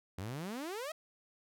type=exponential sweep; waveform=sawtooth; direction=up; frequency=87.31 to 659.3 Hz; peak=-35 dBFS; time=0.18-0.92 s; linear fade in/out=5 ms; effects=none